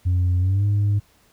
sine tone with pitch glide, 90.1 to 102.31 Hz, F#2 to G#2, -45 to -25 cents, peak -14 dBFS, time 0.05-1 s, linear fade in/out 20 ms, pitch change +220 cents, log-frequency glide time 0.39-0.65 s, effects tanh soft clip ceiling -15 dBFS + pink hiss -58 dBFS RMS until 1.32 s

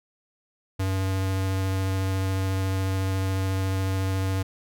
square tone with vibrato, 95.4 Hz, G2, 47 cents flat, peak -24 dBFS, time 0.79-4.43 s, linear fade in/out 10 ms, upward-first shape triangle, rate 14 Hz, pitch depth 11 cents each way, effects none

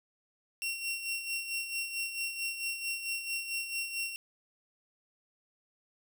sawtooth tone with tremolo, 2733 Hz, F7, 38 cents flat, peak -28 dBFS, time 0.62-4.16 s, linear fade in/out 0 ms, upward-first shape sine, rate 4.5 Hz, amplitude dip 60%, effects none

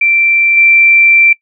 sine tone with level steps, 2349 Hz, D7, in tune, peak -7 / -4 dBFS, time 0.01-1.33 s, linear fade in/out 5 ms, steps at 0.57 s, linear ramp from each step 2 ms, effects noise-tail reverb RT60 0.1 s tail -23 dB re dry

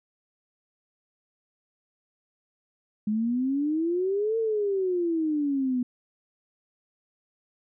sine exponential two-way sweep, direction up then down, 207.7 to 457.2 to 244.3 Hz, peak -23 dBFS, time 3.07-5.83 s, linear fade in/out 5 ms, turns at 4.38 s, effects none

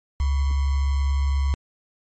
sine tone with sample-and-hold, 69.3 Hz, C#2, in tune, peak -18 dBFS, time 0.2-1.54 s, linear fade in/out 0 ms, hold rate 1050 Hz, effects MP3 32 kbps

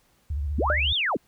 sine tone with vibrato, 72.5 Hz, D2, 22 cents flat, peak -25 dBFS, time 0.3-0.93 s, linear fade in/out 5 ms, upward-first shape sine, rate 15 Hz, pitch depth 140 cents each way
sine linear two-way sweep, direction up then down, 138.59 to 3729 to 138.59 Hz, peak -22 dBFS, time 0.58-1.17 s, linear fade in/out 5 ms, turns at 0.94 s
sine tone with exponential decay, 600 Hz, D5, 37 cents sharp, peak -19 dBFS, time 0.7-0.82 s, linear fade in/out 0 ms, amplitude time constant 26 ms
effects pink hiss -64 dBFS RMS until 1.27 s

